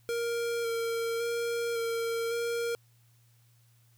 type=tone with vibrato; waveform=square; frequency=464.5 Hz; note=A#4; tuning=6 cents flat; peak=-30 dBFS; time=0.09-2.75 s; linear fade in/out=0 ms; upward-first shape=square; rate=0.9 Hz; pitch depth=14 cents each way; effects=added 117 Hz sine -61 dBFS peak until 3.97 s + white hiss -69 dBFS RMS until 3.97 s